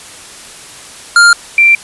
square / sine tone pair in turn, 1401 / 2356 Hz, F6 / D7, +5 / +5 cents, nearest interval major sixth, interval 900 cents, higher second, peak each -3 dBFS, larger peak neither, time 1.16-1.33 / 1.58-1.75 s, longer neither, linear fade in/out 2 ms, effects white hiss -32 dBFS RMS until 1.83 s + resampled to 24000 Hz

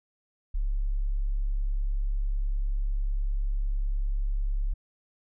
sine tone, 34.65 Hz, C#1, in tune, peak -24 dBFS, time 0.54-4.74 s, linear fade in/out 10 ms, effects none

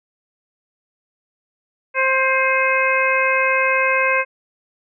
harmonic tone with a mistuned harmonic, 528 Hz, C5, 16 cents sharp, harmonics 1 / 2 / 3 / 4 / 5, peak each -21 / -21 / -21 / -21 / -21 dBFS, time 1.94-4.25 s, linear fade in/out 50 ms, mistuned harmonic 5, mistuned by -59 cents, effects none

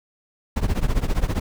brown noise with tremolo, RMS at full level -17 dBFS, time 0.56-1.4 s, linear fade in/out 5 ms, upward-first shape triangle, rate 15 Hz, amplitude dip 95%, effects none

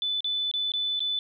sine tone with dropouts, 3498 Hz, A7, 11 cents flat, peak -25 dBFS, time 0.02-1.19 s, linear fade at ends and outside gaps 1 ms, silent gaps 0.206-0.244 / 0.514-0.538 / 0.719-0.737 / 0.994-1.004 s, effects none

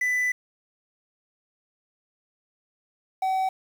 triangle tone pair in turn, 1993 / 758.9 Hz, B6 / F#5, +15 / +44 cents, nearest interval octave + perfect fourth, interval 1671 cents, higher first, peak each -20 dBFS, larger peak neither, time 0.01-0.32 / 3.22-3.49 s, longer first, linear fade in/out 5 ms, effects 8-bit

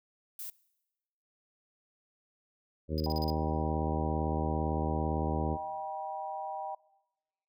violet noise, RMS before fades -41 dBFS, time 0.39-0.5 s, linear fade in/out 2 ms
harmonic tone, 77.78 Hz, D#2, in tune, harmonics 1 / 2 / 3 / 4 / 5 / 6 / 7, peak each -33 / -36 / -38 / -39 / -40 / -41 / -41 dBFS, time 2.88-5.58 s, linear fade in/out 50 ms
square tone bursts, 4978 Hz, D#8, in tune, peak -37 dBFS, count 6, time 2.98-3.301 s, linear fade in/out 0 ms, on 21 ms, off 39 ms
sine chord, Eb augmented, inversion none, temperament equal with one note detuned, 622.3 / 784 / 964.1 Hz, Eb5 / G5 / B5, 0 / 0 / -42 cents, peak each -42 / -37 / -41 dBFS, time 3.06-6.75 s, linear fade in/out 5 ms
effects noise-tail reverb RT60 1.0 s tail -22 dB re dry

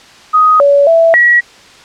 sine tone with pitch steps, 1251 / 567 / 661 / 1920 Hz, D#6 / C#5 / E5 / B6, +9 / +39 / +5 / -49 cents, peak -4 dBFS, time 0.33-1.41 s, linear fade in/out 20 ms, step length 270 ms, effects white hiss -38 dBFS RMS until 1.84 s + low-pass 5000 Hz 12 dB/octave

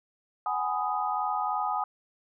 sine chord, G# minor seventh, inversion third, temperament just, 747.5 / 830.6 / 996.7 / 1245.9 Hz, F#5 / G#5 / B5 / D#6, +17 / 0 / +16 / +2 cents, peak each -33 / -30 / -36 / -31 dBFS, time 0.46-1.84 s, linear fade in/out 2 ms, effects none

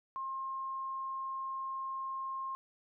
sine tone, 1066 Hz, C6, 32 cents sharp, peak -36 dBFS, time 0.16-2.55 s, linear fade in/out 0 ms, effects none

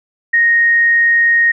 sine tone, 1864.7 Hz, A#6, in tune, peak -8 dBFS, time 0.33-1.52 s, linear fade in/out 10 ms, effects none

